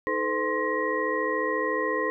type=tone cluster; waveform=sine; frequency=317.1 / 433.9 / 508 / 1052 / 1895 Hz; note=D#4 / A4 / B4 / C6 / A#6; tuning=+33 / -24 / +49 / +9 / +28 cents; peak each=-33 / -30 / -30 / -30 / -30 dBFS; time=0.07-2.1 s; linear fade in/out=0 ms; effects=none